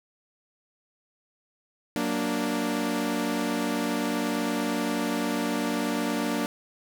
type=chord; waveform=sawtooth; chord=Gb augmented; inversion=none; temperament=equal; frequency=185 / 233.1 / 293.7 Hz; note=Gb3 / Bb3 / D4; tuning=0 / 0 / 0 cents; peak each=-30 / -25 / -25 dBFS; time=1.96-6.46 s; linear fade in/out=0 ms; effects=none